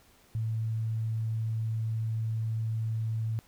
sine tone, 111.6 Hz, A2, 25 cents sharp, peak -28 dBFS, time 0.35-3.39 s, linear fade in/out 0 ms, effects pink hiss -61 dBFS RMS until 3.47 s

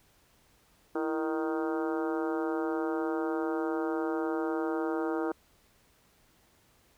harmonic tone with a mistuned harmonic, 156 Hz, D#3, 5 cents sharp, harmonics 2 / 3 / 4 / 5 / 6 / 7 / 8 / 9 / 10, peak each -31 / -34 / -40 / -40 / -42 / -47 / -43 / -44 / -50 dBFS, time 0.95-5.32 s, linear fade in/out 5 ms, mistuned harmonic 2, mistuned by +90 cents, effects pink hiss -65 dBFS RMS until 6.97 s

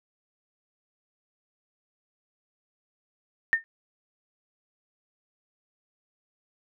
sine tone with exponential decay, 1819 Hz, A#6, 43 cents flat, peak -14 dBFS, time 3.53-3.64 s, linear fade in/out 0 ms, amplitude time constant 22 ms, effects none

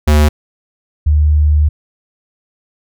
square / sine tone pair in turn, 75.2 / 75.2 Hz, D2 / D2, +42 / +42 cents, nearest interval unison, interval 0 cents, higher neither, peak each -7 dBFS, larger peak neither, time 0.07-0.29 / 1.06-1.69 s, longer second, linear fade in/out 10 ms, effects none

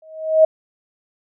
sine tone with exponential growth, 633 Hz, D#5, 30 cents sharp, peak -5 dBFS, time 0.02-0.45 s, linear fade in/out 5 ms, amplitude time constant 93 ms, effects none

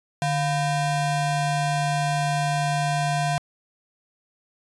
square ring-modulated tone, 425.6 Hz, G#4, 42 cents sharp, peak -19 dBFS, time 0.22-3.38 s, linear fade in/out 0 ms, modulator 276 Hz, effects resampled to 24000 Hz

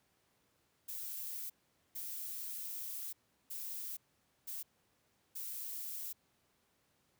violet noise bursts at uneven times, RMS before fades -43 dBFS, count 5, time 0.88-1.5 / 1.95-3.13 / 3.5-3.97 / 4.47-4.63 / 5.35-6.13 s, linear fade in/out 10 ms, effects pink hiss -75 dBFS RMS until 7.19 s + high-pass 80 Hz 12 dB/octave

